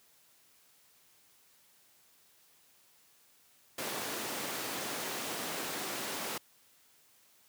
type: high-pass noise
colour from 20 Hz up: pink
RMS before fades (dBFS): -38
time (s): 3.78-6.38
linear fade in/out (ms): 5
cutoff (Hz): 270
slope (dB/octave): 12
effects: white hiss -65 dBFS RMS until 7.48 s + high-pass 80 Hz 12 dB/octave